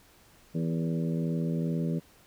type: harmonic tone with a mistuned harmonic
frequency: 82.41 Hz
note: E2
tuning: in tune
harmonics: 2 / 3 / 4 / 5 / 6 / 7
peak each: -28 / -34 / -39 / -40 / -42 / -44 dBFS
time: 0.54-2 s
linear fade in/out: 20 ms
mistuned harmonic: 6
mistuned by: -29 cents
effects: pink hiss -59 dBFS RMS until 2.26 s